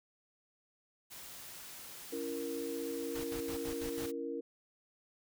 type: noise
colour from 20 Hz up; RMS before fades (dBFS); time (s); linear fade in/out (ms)
white; -49; 1.1-4.12; 20
type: chord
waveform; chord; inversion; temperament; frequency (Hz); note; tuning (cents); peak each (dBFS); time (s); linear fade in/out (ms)
sine; A# diminished; first; just; 279.7 / 335.6 / 466.2; C#4 / E4 / A#4; +16 / +31 / 0; -42 / -42 / -39; 2.12-4.41; 10
type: noise bursts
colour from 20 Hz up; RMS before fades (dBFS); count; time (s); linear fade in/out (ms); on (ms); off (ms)
pink; -45; 6; 3.15-4.064; 5; 89; 76
effects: none